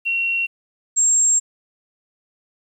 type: tone pair in turn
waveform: sine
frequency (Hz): 2735 / 7481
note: F7 / A#8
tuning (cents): -37 / +5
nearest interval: octave + perfect fourth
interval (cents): 1742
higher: second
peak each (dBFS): -18 / -13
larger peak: second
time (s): 0.05-0.47 / 0.96-1.4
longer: second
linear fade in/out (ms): 20
effects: 9-bit